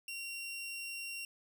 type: tone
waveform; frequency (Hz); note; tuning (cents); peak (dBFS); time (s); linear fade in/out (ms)
sawtooth; 2751; F7; -27; -37; 0.08-1.25; 2
effects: none